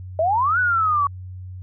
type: exponential two-way sweep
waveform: sine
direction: up then down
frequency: 613 to 1505 to 1118 Hz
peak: -16 dBFS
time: 0.19-1.07 s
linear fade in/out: 2 ms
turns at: 0.59 s
effects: added 92 Hz sine -32 dBFS peak until 1.62 s